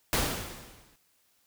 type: noise with exponential decay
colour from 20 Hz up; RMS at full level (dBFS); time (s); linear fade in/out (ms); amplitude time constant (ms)
pink; -24; 0.13-0.96; 1; 180
effects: white hiss -69 dBFS RMS until 1.46 s